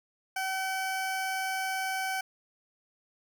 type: tone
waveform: 20% pulse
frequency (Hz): 762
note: G5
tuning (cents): -49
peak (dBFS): -25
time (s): 0.36-2.21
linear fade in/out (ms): 5
effects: none